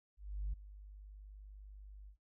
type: tone with ADSR envelope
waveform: sine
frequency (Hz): 50.2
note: G1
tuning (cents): +42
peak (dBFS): -33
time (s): 0.17-2.17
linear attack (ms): 360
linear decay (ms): 11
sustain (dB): -17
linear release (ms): 91
effects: noise-tail reverb RT60 0.1 s tail -19 dB re dry + tanh soft clip ceiling -33 dBFS